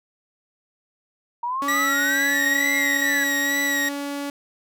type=linear two-way sweep; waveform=sine; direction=up then down; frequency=932.3 to 2127 to 1648 Hz; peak=-23 dBFS; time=1.43-3.24 s; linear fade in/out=5 ms; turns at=2.77 s
type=tone with pitch glide; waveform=sawtooth; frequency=281.1 to 283.9 Hz; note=C#4 to C#4; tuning=+24 to +41 cents; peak=-23 dBFS; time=1.62-4.3 s; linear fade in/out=2 ms; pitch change=+17 cents; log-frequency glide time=2.73-4.1 s
type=tone with vibrato; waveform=40% pulse; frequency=1923 Hz; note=B6; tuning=47 cents flat; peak=-20 dBFS; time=1.68-3.89 s; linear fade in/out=5 ms; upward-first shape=sine; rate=2.2 Hz; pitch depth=39 cents each way
effects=none